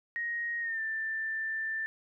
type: tone with pitch glide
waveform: sine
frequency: 1876 to 1776.9 Hz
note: A#6 to A6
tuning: +11 to +17 cents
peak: -31 dBFS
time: 0.16-1.86 s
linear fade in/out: 0 ms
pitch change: -94 cents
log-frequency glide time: 0.6-0.81 s
effects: none